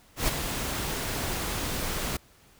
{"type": "noise with ADSR envelope", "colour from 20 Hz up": "pink", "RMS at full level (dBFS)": -24, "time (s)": [0.16, 2.17], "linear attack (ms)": 120, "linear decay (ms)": 18, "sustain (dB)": -7, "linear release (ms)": 5, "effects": ["pink hiss -58 dBFS RMS until 2.59 s"]}